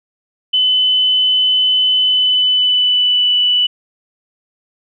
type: tone with pitch glide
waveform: sine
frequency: 3020 to 2968 Hz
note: F#7 to F#7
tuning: +35 to +5 cents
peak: -10 dBFS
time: 0.53-3.67 s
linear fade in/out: 10 ms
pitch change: -30 cents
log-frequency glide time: 1.98-3.4 s
effects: none